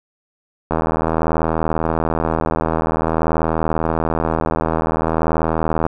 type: click train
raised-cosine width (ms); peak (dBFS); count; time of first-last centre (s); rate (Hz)
1; -4; 416; 0.71-5.865; 80.5
effects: none